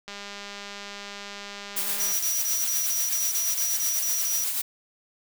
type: click train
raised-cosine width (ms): 0.2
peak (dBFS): -21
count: 413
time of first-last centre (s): 0.08-2.12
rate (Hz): 202
type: noise with tremolo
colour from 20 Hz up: blue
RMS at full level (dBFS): -26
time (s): 1.76-4.62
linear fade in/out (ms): 10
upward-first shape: triangle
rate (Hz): 8.2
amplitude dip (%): 45
type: tone bursts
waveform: sine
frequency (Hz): 5820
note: F#8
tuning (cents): -29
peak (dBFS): -26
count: 11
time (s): 2-4.44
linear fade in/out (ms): 0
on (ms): 190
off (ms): 35
effects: none